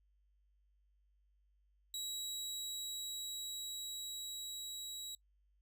25% pulse tone with level ramp, 3876 Hz, B7, 33 cents flat, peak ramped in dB -36 to -40 dBFS, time 1.94-5.15 s, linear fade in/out 2 ms, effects noise-tail reverb RT60 0.1 s tail -23 dB re dry + added 50 Hz sine -70 dBFS peak until 5.61 s

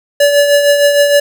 square tone with tremolo, 575 Hz, D5, 37 cents flat, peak -5 dBFS, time 0.2-1.2 s, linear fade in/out 5 ms, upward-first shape triangle, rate 6.5 Hz, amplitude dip 55%, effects none

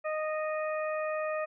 harmonic tone, 619 Hz, D#5, 9 cents flat, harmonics 1 / 2 / 3 / 4, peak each -31 / -37 / -41 / -43 dBFS, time 0.04-1.46 s, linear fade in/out 20 ms, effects none

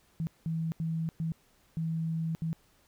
sine tone bursts at uneven times, 162.5 Hz, E3, 24 cents flat, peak -29 dBFS, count 6, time 0.2-0.27 / 0.46-0.72 / 0.8-1.09 / 1.2-1.32 / 1.77-2.35 / 2.42-2.53 s, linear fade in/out 0 ms, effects pink hiss -66 dBFS RMS until 2.87 s

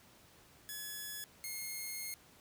5% pulse tone pair in turn, 1700 / 2148 Hz, G#6 / C7, +40 / +45 cents, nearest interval major third, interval 405 cents, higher second, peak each -31 / -30 dBFS, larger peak second, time 0.69-1.24 / 1.44-2.14 s, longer second, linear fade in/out 0 ms, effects pink hiss -62 dBFS RMS until 2.4 s + high-pass 60 Hz 12 dB/octave

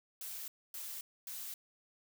blue noise bursts, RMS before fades -44 dBFS, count 3, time 0.21-1.54 s, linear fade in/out 2 ms, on 270 ms, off 260 ms, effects none

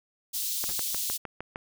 white high-pass noise, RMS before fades -31 dBFS, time 0.33-1.18 s, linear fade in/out 20 ms, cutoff 3400 Hz, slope 24 dB/octave
click train, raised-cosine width 0.5 ms, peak -20 dBFS, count 7, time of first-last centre 0.64-1.559 s, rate 6.53 Hz
pink noise with exponential decay, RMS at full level -36 dBFS, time 0.69-0.77 s, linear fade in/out 1 ms, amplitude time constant 17 ms
effects none

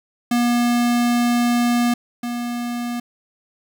square tone pair in turn, 240 / 240 Hz, B3 / B3, -49 / -49 cents, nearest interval unison, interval 0 cents, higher neither, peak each -16 / -24 dBFS, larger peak first, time 0.31-1.94 / 2.23-3 s, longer first, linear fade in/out 5 ms, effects 8-bit

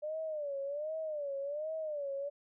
sine tone with vibrato, 593 Hz, D5, 17 cents sharp, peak -35 dBFS, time 0.02-2.3 s, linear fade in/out 20 ms, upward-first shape sine, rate 1.3 Hz, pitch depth 130 cents each way, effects none

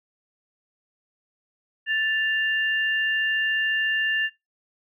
sine tone pair together, 1760.1 / 2794 Hz, A6 / F7, 0 / 0 cents, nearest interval minor sixth, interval 800 cents, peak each -22 / -27 dBFS, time 1.86-4.3 s, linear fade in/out 50 ms, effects noise-tail reverb RT60 0.2 s tail -21 dB re dry

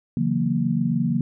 sine chord, F# dominant seventh, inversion second, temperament equal, 138.59 / 164.81 / 185 / 233.1 Hz, C#3 / E3 / F#3 / A#3, 0 / 0 / 0 / 0 cents, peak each -26 / -25 / -26 / -23 dBFS, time 0.17-1.21 s, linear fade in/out 2 ms, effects none

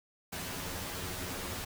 pink noise with comb filter, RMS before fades -39 dBFS, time 0.32-1.65 s, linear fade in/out 10 ms, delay 11 ms, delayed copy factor +1, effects none

